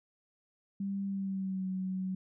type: tone with pitch glide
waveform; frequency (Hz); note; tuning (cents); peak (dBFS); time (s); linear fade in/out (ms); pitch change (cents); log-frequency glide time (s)
sine; 197.2 to 187.43; G3 to F#3; +11 to +23; -32; 0.8-2.15; 5; -88; 1.06-1.67
effects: none